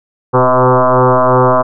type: tone with frequency modulation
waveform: sine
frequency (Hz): 255.4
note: C4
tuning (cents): -42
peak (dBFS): -6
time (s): 0.33-1.63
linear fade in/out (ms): 20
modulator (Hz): 127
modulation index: 7.7
effects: none